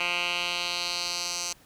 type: tone with band-pass filter sweep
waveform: 10% pulse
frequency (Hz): 175.2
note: F3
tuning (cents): +6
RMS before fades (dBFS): -30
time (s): 0-1.53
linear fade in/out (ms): 2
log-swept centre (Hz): 2500 to 6000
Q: 2.4
effects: pink hiss -57 dBFS RMS until 1.65 s